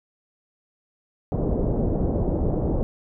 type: low-pass noise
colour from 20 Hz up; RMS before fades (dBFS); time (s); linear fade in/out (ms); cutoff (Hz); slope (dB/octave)
pink; -23; 1.32-2.83; 0; 600; 24
effects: none